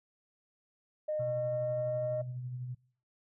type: tone with pitch glide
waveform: sine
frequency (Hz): 612 to 616.6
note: D#5 to D#5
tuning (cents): -29 to -16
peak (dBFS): -30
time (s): 1.08-2.22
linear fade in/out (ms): 10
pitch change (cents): +13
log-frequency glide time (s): 1.33-2.01
type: tone with tremolo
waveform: sine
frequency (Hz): 125.1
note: B2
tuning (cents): +23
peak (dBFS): -35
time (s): 1.19-2.75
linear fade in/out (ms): 10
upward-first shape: sine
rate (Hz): 12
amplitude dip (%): 35
effects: noise-tail reverb RT60 0.5 s tail -23 dB re dry + tanh soft clip ceiling -24 dBFS